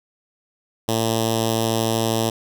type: tone with notch filter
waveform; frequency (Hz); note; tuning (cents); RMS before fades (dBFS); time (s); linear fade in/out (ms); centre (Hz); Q
5% pulse; 112.9; A2; +45; -21; 0.88-2.3; 5; 1400; 0.67
effects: none